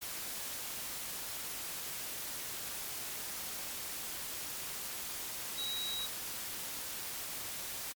sine tone in noise, 3849 Hz, B7, 45 cents flat, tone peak -36 dBFS, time 5.57-6.07 s, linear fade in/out 20 ms, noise white, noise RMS -41 dBFS, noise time 0.01-7.93 s, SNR +2 dB, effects MP3 96 kbps

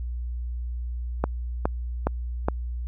click train, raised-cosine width 1 ms, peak -8 dBFS, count 4, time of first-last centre 1.24-2.485 s, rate 2.41 Hz, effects added 60 Hz sine -28 dBFS peak until 2.87 s

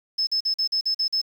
sine tone bursts, 5220 Hz, E8, 18 cents flat, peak -20 dBFS, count 8, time 0.18-1.216 s, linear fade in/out 10 ms, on 91 ms, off 44 ms, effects 8-bit

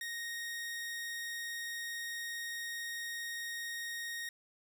sawtooth tone, 1864.7 Hz, A#6, in tune, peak -35 dBFS, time 0.01-4.29 s, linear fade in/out 2 ms, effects none

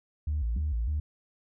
sine tone with vibrato, 65.41 Hz, C2, in tune, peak -25 dBFS, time 0.27-1 s, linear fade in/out 5 ms, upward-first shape square, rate 3.3 Hz, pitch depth 240 cents each way
sine tone with exponential decay, 185 Hz, F#3, in tune, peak -32 dBFS, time 0.56-0.65 s, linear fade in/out 5 ms, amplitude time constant 19 ms
effects tanh soft clip ceiling -23 dBFS

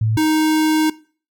sine / square tone pair in turn, 110 / 311.9 Hz, A2 / D#4, 0 / +4 cents, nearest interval octave + tritone, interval 1804 cents, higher second, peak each -14 dBFS, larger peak neither, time 0.01-0.17 / 0.17-0.9 s, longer second, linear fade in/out 5 ms, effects noise-tail reverb RT60 0.4 s tail -20 dB re dry + MP3 96 kbps

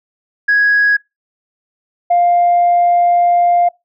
sine tone pair in turn, 1661.2 / 700.4 Hz, G#6 / F5, 0 / +5 cents, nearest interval octave + minor third, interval 1495 cents, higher first, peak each -7 / -7 dBFS, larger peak neither, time 0.48-0.97 / 2.1-3.69 s, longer second, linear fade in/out 10 ms, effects noise-tail reverb RT60 0.2 s tail -24 dB re dry + tanh soft clip ceiling -5 dBFS

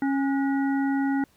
harmonic tone with a mistuned harmonic, 274.5 Hz, C#4, 17 cents flat, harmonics 1 / 3 / 5 / 7, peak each -22 / -32 / -36 / -39 dBFS, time 0.02-1.24 s, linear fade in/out 2 ms, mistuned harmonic 5, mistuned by +100 cents, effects pink hiss -62 dBFS RMS until 1.36 s

